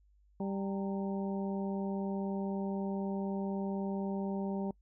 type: harmonic tone with a mistuned harmonic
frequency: 196 Hz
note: G3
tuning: in tune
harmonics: 1 / 2 / 3 / 4 / 5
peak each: -34 / -40 / -44 / -46 / -48 dBFS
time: 0.4-4.71 s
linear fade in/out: 2 ms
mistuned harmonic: 5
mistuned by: -110 cents
effects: noise-tail reverb RT60 0.1 s tail -25 dB re dry + added 50 Hz sine -63 dBFS peak until 4.81 s

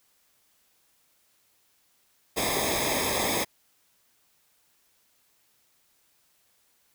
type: noise with comb filter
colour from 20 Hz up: pink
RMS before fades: -27 dBFS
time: 2.36-3.45 s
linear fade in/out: 20 ms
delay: 0.69 ms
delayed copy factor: -0.95
effects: white hiss -67 dBFS RMS until 6.94 s

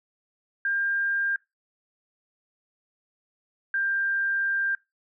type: tone pair in turn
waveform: sine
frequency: 1600 / 1588.9 Hz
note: G6 / G6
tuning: +35 / +23 cents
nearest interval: unison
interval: 12 cents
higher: first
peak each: -23 dBFS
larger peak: neither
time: 0.65-1.36 / 3.74-4.75 s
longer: second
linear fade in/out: 2 ms
effects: noise-tail reverb RT60 0.2 s tail -22 dB re dry

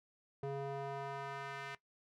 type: tone with band-pass filter sweep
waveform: square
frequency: 138.59 Hz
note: C#3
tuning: in tune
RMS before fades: -43 dBFS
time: 0.43-1.75 s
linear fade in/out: 2 ms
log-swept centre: 440 to 1900 Hz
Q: 1.2
effects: noise-tail reverb RT60 0.1 s tail -17 dB re dry

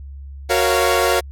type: chord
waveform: sawtooth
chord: Gb major seventh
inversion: none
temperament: equal with one note detuned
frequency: 370 / 466.2 / 554.4 / 691.6 Hz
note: Gb4 / Bb4 / Db5 / F5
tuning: 0 / 0 / 0 / -17 cents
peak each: -16 dBFS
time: 0.49-1.21 s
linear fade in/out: 20 ms
effects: added 69 Hz sine -31 dBFS peak until 1.31 s + MP3 64 kbps

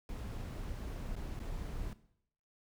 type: noise with dropouts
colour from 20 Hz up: brown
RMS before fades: -41 dBFS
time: 0.09-1.93 s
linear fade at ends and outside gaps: 1 ms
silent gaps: 1.155-1.164 / 1.392-1.4 s
effects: noise-tail reverb RT60 0.7 s tail -17 dB re dry

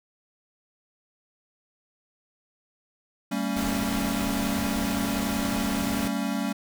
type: chord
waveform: square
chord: G diminished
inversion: none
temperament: equal with one note detuned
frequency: 196 / 227.2 / 277.2 Hz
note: G3 / Bb3 / Db4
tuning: 0 / -44 / 0 cents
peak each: -31 dBFS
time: 3.31-6.53 s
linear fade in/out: 10 ms
type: noise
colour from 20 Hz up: pink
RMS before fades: -33 dBFS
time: 3.56-6.08 s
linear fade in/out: 5 ms
effects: none

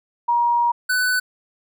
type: tone pair in turn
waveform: sine / square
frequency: 950 / 1497.6 Hz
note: A#5 / F#6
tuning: +33 / +20 cents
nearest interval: minor sixth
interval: 787 cents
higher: second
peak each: -15 / -18 dBFS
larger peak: first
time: 0.28-0.72 / 0.89-1.2 s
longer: first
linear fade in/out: 10 ms
effects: none

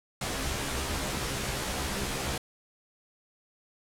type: noise with comb filter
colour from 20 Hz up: pink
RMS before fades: -32 dBFS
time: 0.21-2.38 s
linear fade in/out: 5 ms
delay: 15 ms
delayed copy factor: +0.9
effects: low-pass 11000 Hz 12 dB/octave

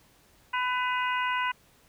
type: harmonic tone with a mistuned harmonic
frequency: 500 Hz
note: B4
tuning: 21 cents sharp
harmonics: 2 / 3 / 4 / 5 / 6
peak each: -28 / -32 / -34 / -36 / -38 dBFS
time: 0.53-1.52 s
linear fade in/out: 10 ms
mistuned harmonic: 6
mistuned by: -88 cents
effects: pink hiss -61 dBFS RMS until 1.88 s

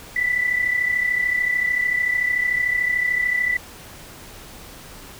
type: tone pair together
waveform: sine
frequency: 1975.5 / 2009 Hz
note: B6 / B6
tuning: 0 / +29 cents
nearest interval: unison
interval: 29 cents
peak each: -19 / -25 dBFS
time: 0.16-3.57 s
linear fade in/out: 5 ms
effects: pink hiss -41 dBFS RMS until 5.19 s

